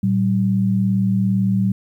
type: tone pair together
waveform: sine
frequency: 114 / 191.72 Hz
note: A#2 / G3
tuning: -38 / -38 cents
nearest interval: major sixth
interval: 900 cents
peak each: -20 / -16 dBFS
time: 0.03-1.72 s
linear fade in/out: 5 ms
effects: 9-bit